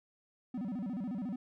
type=tone with vibrato; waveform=triangle; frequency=219.6 Hz; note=A3; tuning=3 cents flat; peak=-33 dBFS; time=0.54-1.36 s; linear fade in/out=5 ms; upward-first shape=square; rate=14 Hz; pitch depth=240 cents each way; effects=none

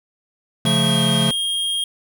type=chord; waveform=square; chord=Db augmented; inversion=none; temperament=equal; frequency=138.59 / 174.61 / 220 Hz; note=Db3 / F3 / A3; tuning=0 / 0 / 0 cents; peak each=-22 dBFS; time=0.65-1.31 s; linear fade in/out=2 ms
type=tone with pitch glide; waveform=square; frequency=3300 to 3238 Hz; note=G#7 to G#7; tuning=-12 to -45 cents; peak=-20 dBFS; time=0.66-1.84 s; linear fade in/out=2 ms; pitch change=-33 cents; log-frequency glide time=0.78-1.03 s
effects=none

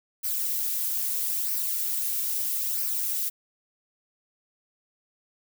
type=noise with flanger; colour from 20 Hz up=violet; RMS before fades=-28 dBFS; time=0.23-3.3 s; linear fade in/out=20 ms; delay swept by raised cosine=0.27 to 3.37 ms; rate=0.77 Hz; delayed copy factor=-0.5; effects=none

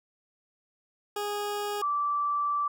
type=tone pair in turn; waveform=20% pulse / sine; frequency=412.5 / 1164.2 Hz; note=G#4 / D6; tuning=-12 / -15 cents; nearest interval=octave + tritone; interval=1797 cents; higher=second; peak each=-25 dBFS; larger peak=neither; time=1.16-1.82 / 1.82-2.68 s; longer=second; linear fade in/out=5 ms; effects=none

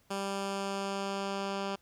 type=tone with low-pass filter sweep; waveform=10% pulse; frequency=196.9 Hz; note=G3; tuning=8 cents sharp; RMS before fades=-35 dBFS; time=0.1-1.76 s; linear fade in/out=10 ms; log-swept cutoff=9900 to 5000 Hz; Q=0.93; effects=pink hiss -68 dBFS RMS until 1.81 s

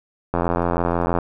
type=click train; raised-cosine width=1 ms; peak=-6 dBFS; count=74; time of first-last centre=0.34-1.187 s; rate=86.2 Hz; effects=none

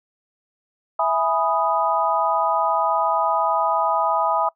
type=chord; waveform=sine; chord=E major seventh; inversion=none; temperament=equal; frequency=659.3 / 830.6 / 987.8 / 1244.5 Hz; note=E5 / G#5 / B5 / D#6; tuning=0 / 0 / 0 / 0 cents; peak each=-23 dBFS; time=0.99-4.49 s; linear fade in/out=5 ms; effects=noise-tail reverb RT60 0.1 s tail -22 dB re dry

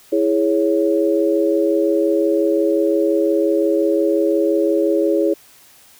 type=chord; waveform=sine; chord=C# minor; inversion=first; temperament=equal; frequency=329.6 / 415.3 / 554.4 Hz; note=E4 / G#4 / C#5; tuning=0 / 0 / 0 cents; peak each=-17 / -18 / -19 dBFS; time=0.12-5.34 s; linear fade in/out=10 ms; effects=white hiss -48 dBFS RMS until 5.99 s

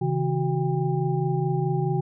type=tone cluster; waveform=sine; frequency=135.9 / 160.6 / 371.2 / 800 Hz; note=C#3 / E3 / F#4 / G5; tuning=-34 / -45 / +6 / +35 cents; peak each=-25 / -26 / -28 / -32 dBFS; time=0.01-2.01 s; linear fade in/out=10 ms; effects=none

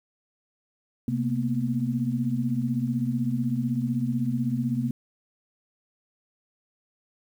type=tone cluster; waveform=sine; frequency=130.1 / 229 / 244.9 Hz; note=C3 / A#3 / B3; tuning=-9 / -31 / -14 cents; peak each=-28 dBFS; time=1.08-4.91 s; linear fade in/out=2 ms; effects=9-bit

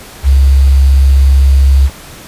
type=tone with quantisation; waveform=sine; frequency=67.9 Hz; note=C#2; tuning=35 cents flat; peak=-3 dBFS; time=0.23-1.9 s; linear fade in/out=50 ms; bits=5; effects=pink hiss -32 dBFS RMS until 2.27 s + resampled to 32000 Hz

